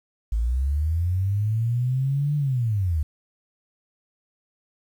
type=linear two-way sweep; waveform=sine; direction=up then down; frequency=52.5 to 149 to 72.4 Hz; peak=-20 dBFS; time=0.32-3.03 s; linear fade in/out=5 ms; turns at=2.36 s; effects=9-bit